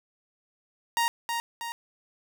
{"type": "tone with echo", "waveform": "sawtooth", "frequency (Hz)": 934, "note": "A#5", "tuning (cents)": 3, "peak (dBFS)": -19, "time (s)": [0.97, 1.08], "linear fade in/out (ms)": 0, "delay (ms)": 320, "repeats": 2, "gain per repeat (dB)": -5, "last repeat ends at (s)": 1.72, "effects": []}